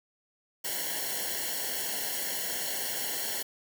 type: noise with comb filter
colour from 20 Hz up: white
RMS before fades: -33 dBFS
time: 0.64-3.43 s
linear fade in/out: 10 ms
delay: 0.81 ms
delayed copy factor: -0.9
effects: none